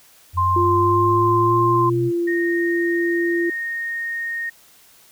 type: linear sweep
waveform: sine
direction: up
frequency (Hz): 87.31 to 128.3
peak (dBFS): -21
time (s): 0.33-2.12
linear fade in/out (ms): 50
type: tone with vibrato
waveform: sine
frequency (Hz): 1046.5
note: C6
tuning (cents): 0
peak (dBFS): -16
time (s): 0.37-1.9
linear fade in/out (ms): 10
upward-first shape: triangle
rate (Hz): 1.8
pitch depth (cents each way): 12
type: tone with pitch glide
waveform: sine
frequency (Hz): 349.2 to 342.4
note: F4 to F4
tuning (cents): 0 to -34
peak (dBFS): -18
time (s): 0.56-3.5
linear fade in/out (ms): 5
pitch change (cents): -34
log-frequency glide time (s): 1.26-2.43
type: tone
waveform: sine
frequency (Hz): 1852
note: A#6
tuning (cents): -12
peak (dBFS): -23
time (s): 2.27-4.5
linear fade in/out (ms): 10
effects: white hiss -51 dBFS RMS until 5.11 s